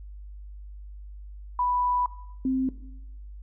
sine tone pair in turn, 987.8 / 261.6 Hz, B5 / C4, 0 / 0 cents, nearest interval octave + major seventh, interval 2300 cents, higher first, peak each -22 dBFS, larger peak neither, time 1.59-2.06 / 2.45-2.69 s, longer first, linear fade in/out 2 ms, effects noise-tail reverb RT60 0.9 s tail -17 dB re dry + added 50 Hz sine -39 dBFS peak until 3.42 s

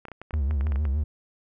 clicks, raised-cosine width 0.5 ms, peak -24 dBFS, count 12, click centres 0.053 / 0.084 / 0.117 / 0.216 / 0.308 / 0.339 / 0.51 / 0.61 / 0.669 / 0.721 / 0.759 / 0.853 s
triangle tone with vibrato, 71.8 Hz, D2, 39 cents flat, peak -20 dBFS, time 0.33-1.04 s, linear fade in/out 10 ms, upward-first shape sine, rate 6.5 Hz, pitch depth 130 cents each way
effects none

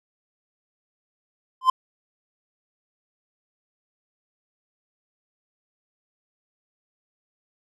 triangle tone with exponential growth, 1035 Hz, C6, 19 cents flat, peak -7 dBFS, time 1.61-1.7 s, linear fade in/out 5 ms, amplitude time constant 19 ms, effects none

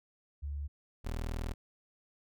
sine / 25% pulse tone pair in turn, 71.9 / 40.31 Hz, D2 / E1, -36 / -38 cents, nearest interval minor seventh, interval 1002 cents, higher first, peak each -35 / -31 dBFS, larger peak second, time 0.42-0.68 / 1.04-1.54 s, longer second, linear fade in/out 20 ms, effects none

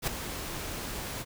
pink noise with ADSR envelope, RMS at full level -27 dBFS, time 0.02-1.25 s, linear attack 54 ms, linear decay 5 ms, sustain -10 dB, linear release 39 ms, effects none

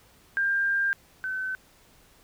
sine tone pair in turn, 1596 / 1523.9 Hz, G6 / G6, +31 / -49 cents, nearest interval minor second, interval 80 cents, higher first, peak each -22 / -28 dBFS, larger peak first, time 0.37-0.93 / 1.24-1.55 s, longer first, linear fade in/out 0 ms, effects pink hiss -58 dBFS RMS until 2.23 s

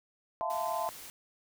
sine chord, F major seventh, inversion third, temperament equal with one note detuned, 659.3 / 698.5 / 880 / 1027.9 Hz, E5 / F5 / A5 / C6, 0 / 0 / 0 / -31 cents, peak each -36 dBFS, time 0.41-0.89 s, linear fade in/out 0 ms
white noise, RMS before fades -47 dBFS, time 0.5-1.1 s, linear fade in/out 0 ms
effects none

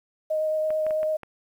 sine tone with vibrato, 622.3 Hz, D#5, in tune, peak -22 dBFS, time 0.3-1.17 s, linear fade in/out 10 ms, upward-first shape sine, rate 9 Hz, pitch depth 10 cents each way
clicks, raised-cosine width 0.5 ms, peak -24 dBFS, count 5, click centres 0.705 / 0.866 / 0.908 / 1.031 / 1.233 s
effects 9-bit

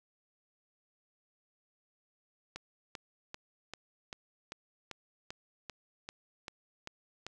click train, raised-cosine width 0.2 ms, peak -24 dBFS, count 13, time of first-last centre 2.56-7.266 s, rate 2.55 Hz, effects none

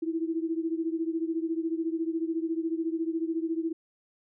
sine beating tone pair, 323.3 / 337.3 Hz, E4 / E4, -34 / +40 cents, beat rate 14 Hz, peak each -29 / -32 dBFS, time 0.02-3.73 s, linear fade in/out 10 ms, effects none

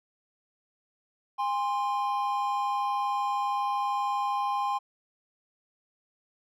triangle tone pair together, 813.8 / 1046.5 Hz, G#5 / C6, -35 / 0 cents, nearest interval major third, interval 435 cents, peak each -27 dBFS, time 1.38-4.79 s, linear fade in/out 20 ms, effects none

